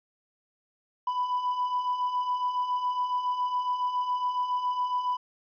triangle beating tone pair, 987.8 / 995 Hz, B5 / B5, 0 / +13 cents, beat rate 7.2 Hz, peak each -31 / -24 dBFS, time 1.07-5.17 s, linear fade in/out 5 ms, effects tanh soft clip ceiling -20 dBFS + resampled to 11025 Hz

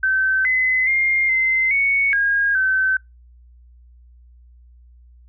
sine tone with pitch steps, 1541 / 2032 / 2118 / 2069 / 2221 / 1629 / 1535 Hz, G6 / B6 / C7 / C7 / C#7 / G#6 / G6, -30 / +49 / +21 / -20 / +3 / -34 / -37 cents, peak -15 dBFS, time 0.03-2.97 s, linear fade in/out 5 ms, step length 420 ms, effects noise-tail reverb RT60 0.2 s tail -25 dB re dry + added 60 Hz sine -45 dBFS peak until 5.28 s

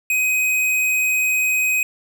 square tone, 2515 Hz, D#7, 18 cents sharp, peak -17 dBFS, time 0.1-1.83 s, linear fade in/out 2 ms, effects none

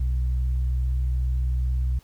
sine tone pair together, 62.75 / 125.1 Hz, B1 / B2, +28 / +23 cents, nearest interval octave, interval 1195 cents, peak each -21 / -33 dBFS, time 0-1.99 s, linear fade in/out 5 ms, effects pink hiss -58 dBFS RMS until 2.03 s

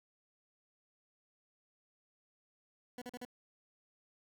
20% pulse tone bursts, 246.5 Hz, B3, 3 cents flat, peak -38 dBFS, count 4, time 2.98-3.251 s, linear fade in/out 2 ms, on 37 ms, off 41 ms, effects none

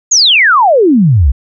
sine exponential sweep, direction down, 6970 to 58.27 Hz, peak -4 dBFS, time 0.11-1.32 s, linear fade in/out 10 ms, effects none

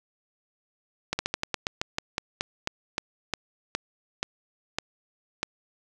slowing click train, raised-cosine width 0.2 ms, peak -9 dBFS, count 18, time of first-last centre 1.13-5.43 s, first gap 60 ms, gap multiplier 1.16, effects none

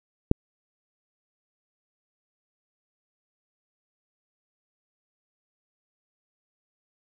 click, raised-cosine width 3 ms, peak -4 dBFS, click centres 0.314 s, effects none

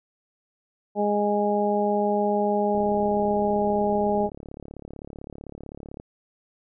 harmonic tone, 206.4 Hz, G#3, 10 cents flat, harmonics 1 / 2 / 3 / 4, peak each -26 / -25 / -26 / -26 dBFS, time 0.95-4.3 s, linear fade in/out 50 ms
click train, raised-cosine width 2 ms, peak -25 dBFS, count 117, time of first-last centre 2.75-5.999 s, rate 35.7 Hz
effects none

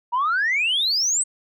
sine exponential sweep, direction up, 932.3 to 8372 Hz, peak -17 dBFS, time 0.12-1.24 s, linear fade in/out 20 ms, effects tanh soft clip ceiling -15 dBFS

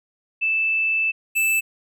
sine / square tone pair in turn, 2637 / 2637 Hz, E7 / E7, 0 / 0 cents, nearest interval unison, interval 0 cents, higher neither, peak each -18 dBFS, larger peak neither, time 0.41-1.12 / 1.35-1.61 s, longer first, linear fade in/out 20 ms, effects none

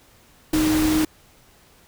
sine tone in noise, 311.1 Hz, D#4, in tune, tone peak -17 dBFS, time 0.53-1.05 s, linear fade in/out 5 ms, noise pink, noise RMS -26 dBFS, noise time 0.53-1.05 s, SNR +6 dB, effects pink hiss -54 dBFS RMS until 1.87 s

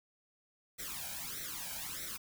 white noise with flanger, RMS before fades -42 dBFS, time 0.78-2.18 s, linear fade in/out 20 ms, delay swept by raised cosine 0.51 to 1.31 ms, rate 1.6 Hz, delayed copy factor +0.9, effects none

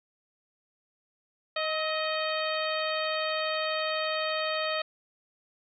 harmonic tone with a mistuned harmonic, 624 Hz, D#5, 5 cents sharp, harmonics 1 / 2 / 3 / 4 / 5 / 6 / 7, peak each -31 / -34 / -36 / -37 / -38 / -39 / -39 dBFS, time 1.56-4.82 s, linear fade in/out 5 ms, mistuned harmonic 2, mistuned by +34 cents, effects none

